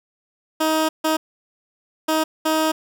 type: tone bursts at uneven times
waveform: 15% pulse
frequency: 315.1 Hz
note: D#4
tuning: 22 cents sharp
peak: -11 dBFS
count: 4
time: 0.6-0.89 / 1.04-1.17 / 2.08-2.24 / 2.45-2.72 s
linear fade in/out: 10 ms
effects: none